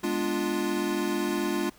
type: chord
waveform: square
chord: G# diminished seventh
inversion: none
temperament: equal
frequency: 207.7 / 246.9 / 293.7 / 349.2 Hz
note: G#3 / B3 / D4 / F4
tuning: 0 / 0 / 0 / 0 cents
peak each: -33 / -36 / -32 / -30 dBFS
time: 0.03-1.7 s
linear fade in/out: 10 ms
effects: pink hiss -56 dBFS RMS until 1.78 s